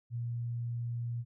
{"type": "tone", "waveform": "sine", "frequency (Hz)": 118.6, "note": "A#2", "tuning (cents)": 30, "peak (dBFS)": -33, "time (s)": [0.1, 1.25], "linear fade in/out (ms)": 50, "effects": []}